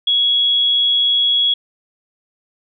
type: tone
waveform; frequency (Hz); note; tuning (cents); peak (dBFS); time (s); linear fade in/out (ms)
sine; 3341; G#7; +10; -12; 0.07-1.54; 5
effects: none